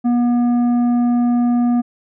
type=tone with tanh clipping; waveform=triangle; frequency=241.2 Hz; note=B3; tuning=41 cents flat; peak=-14 dBFS; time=0.04-1.82 s; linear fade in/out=20 ms; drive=12 dB; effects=none